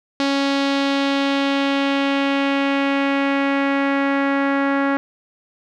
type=tone with low-pass filter sweep; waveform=sawtooth; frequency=277.2 Hz; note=C#4; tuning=in tune; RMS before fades=-19 dBFS; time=0.2-4.97 s; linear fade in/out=0 ms; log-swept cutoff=4400 to 1700 Hz; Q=1.9; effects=none